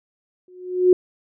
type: tone with exponential growth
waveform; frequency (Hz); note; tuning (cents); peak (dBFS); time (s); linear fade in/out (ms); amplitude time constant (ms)
sine; 364; F#4; -28; -7; 0.48-0.93; 2; 97
effects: none